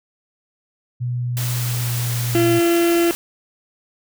sine tone with pitch glide, 122.6 to 119.94 Hz, B2 to A#2, -12 to +50 cents, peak -20 dBFS, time 1-2.6 s, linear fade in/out 20 ms, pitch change -38 cents, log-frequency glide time 1.18-2.13 s
white noise, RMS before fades -28 dBFS, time 1.37-3.15 s, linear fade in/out 0 ms
harmonic tone, 340.5 Hz, F4, 44 cents flat, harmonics 1 / 2 / 4 / 5 / 6 / 7 / 8 / 9, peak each -14 / -25 / -31 / -34 / -34 / -37 / -32 / -34 dBFS, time 2.35-3.11 s, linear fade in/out 0 ms
effects none

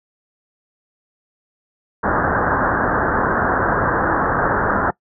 white low-pass noise, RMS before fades -18 dBFS, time 2.03-4.91 s, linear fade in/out 10 ms, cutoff 1700 Hz, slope 96 dB/octave, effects noise-tail reverb RT60 0.1 s tail -22 dB re dry

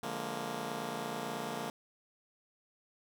10% pulse chord, Bb dominant seventh, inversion first, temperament just, 145.68 / 174.81 / 209.8 / 233.1 Hz, D3 / F3 / Ab3 / Bb3, -14 / +2 / +18 / 0 cents, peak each -36 / -37 / -35 / -32 dBFS, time 0.03-1.7 s, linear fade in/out 2 ms, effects none

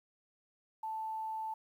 sine tone with quantisation, 880 Hz, A5, in tune, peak -36 dBFS, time 0.83-1.54 s, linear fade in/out 5 ms, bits 11, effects none

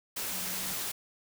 sine tone in noise, 185 Hz, F#3, in tune, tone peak -46 dBFS, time 0.31-0.74 s, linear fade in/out 10 ms, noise white, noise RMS -35 dBFS, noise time 0.16-0.92 s, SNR -14 dB, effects none

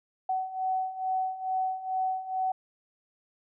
sine beating tone pair, 751 / 753.3 Hz, F#5 / F#5, +26 / +31 cents, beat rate 2.3 Hz, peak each -33 / -29 dBFS, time 0.29-2.52 s, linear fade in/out 5 ms, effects none

